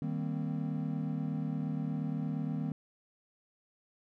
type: chord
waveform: triangle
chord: C minor seventh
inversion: first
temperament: equal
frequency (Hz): 155.56 / 196 / 233.1 / 261.6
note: Eb3 / G3 / Bb3 / C4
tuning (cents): 0 / 0 / 0 / 0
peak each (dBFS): -33 / -38 / -37 / -37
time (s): 0.02-2.72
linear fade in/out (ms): 2
effects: none